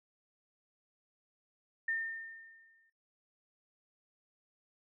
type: tone with exponential decay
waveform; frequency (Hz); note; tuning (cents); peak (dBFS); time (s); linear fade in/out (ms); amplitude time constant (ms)
sine; 1813; A#6; -49; -30; 1.88-2.9; 5; 220
effects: noise-tail reverb RT60 0.3 s tail -19 dB re dry